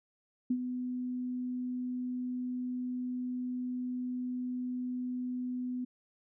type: tone with ADSR envelope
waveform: sine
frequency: 250 Hz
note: B3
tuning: 21 cents sharp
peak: -25 dBFS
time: 0.5-5.85 s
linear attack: 7 ms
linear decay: 63 ms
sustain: -8 dB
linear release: 10 ms
effects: none

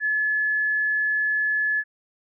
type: tone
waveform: sine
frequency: 1715 Hz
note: A6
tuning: 45 cents flat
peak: -20 dBFS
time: 0-1.84 s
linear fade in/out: 50 ms
effects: none

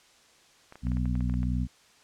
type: clicks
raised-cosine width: 0.5 ms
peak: -31 dBFS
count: 11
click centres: 0.724 / 0.756 / 0.869 / 0.918 / 0.97 / 1.056 / 1.154 / 1.207 / 1.297 / 1.34 / 1.431 s
type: harmonic tone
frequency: 61.5 Hz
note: B1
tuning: 7 cents flat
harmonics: 1 / 2 / 3 / 4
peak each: -28 / -31 / -33 / -34 dBFS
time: 0.82-1.68 s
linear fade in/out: 50 ms
effects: white hiss -59 dBFS RMS until 2.03 s + low-pass 7000 Hz 12 dB/octave

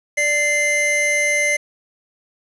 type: tone pair together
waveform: square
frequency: 588 / 2080 Hz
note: D5 / C7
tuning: +2 / -11 cents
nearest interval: octave + minor seventh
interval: 2187 cents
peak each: -24 / -17 dBFS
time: 0.17-1.57 s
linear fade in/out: 10 ms
effects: resampled to 24000 Hz + 7-bit

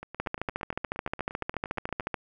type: two click trains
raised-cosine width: 0.5 ms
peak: -14 / -24 dBFS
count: 28 / 18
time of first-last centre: 0.2-2.142 / 0.03-2.007 s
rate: 13.9 / 8.6 Hz
effects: none

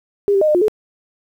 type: tone with pitch steps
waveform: sine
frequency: 404.2 / 391.7 / 616 / 605 / 355 / 428.6 Hz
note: G#4 / G4 / D#5 / D#5 / F4 / A4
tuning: -47 / -1 / -17 / -49 / +28 / -45 cents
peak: -11 dBFS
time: 0.28-0.682 s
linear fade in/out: 0 ms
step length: 67 ms
effects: 8-bit

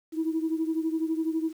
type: beating tone pair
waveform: sine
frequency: 319 / 331 Hz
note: D#4 / E4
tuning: +43 / +7 cents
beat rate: 12 Hz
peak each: -26 / -30 dBFS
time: 0.12-1.53 s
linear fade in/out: 50 ms
effects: tanh soft clip ceiling -18 dBFS + 9-bit

